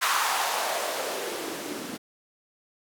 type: noise with band-pass filter sweep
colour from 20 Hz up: blue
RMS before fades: -29 dBFS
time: 0.01-1.98 s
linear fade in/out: 20 ms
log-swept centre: 1200 to 230 Hz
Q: 2.6
effects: none